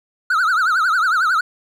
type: tone with vibrato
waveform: triangle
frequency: 1384 Hz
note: F6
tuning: 16 cents flat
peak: -12 dBFS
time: 0.3-1.41 s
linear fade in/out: 5 ms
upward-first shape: triangle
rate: 11 Hz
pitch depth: 210 cents each way
effects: none